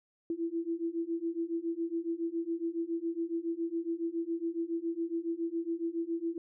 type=beating tone pair; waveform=sine; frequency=330 / 337.2 Hz; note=E4 / E4; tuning=+2 / +39 cents; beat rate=7.2 Hz; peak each=-35 / -34 dBFS; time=0.3-6.38 s; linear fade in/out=2 ms; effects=none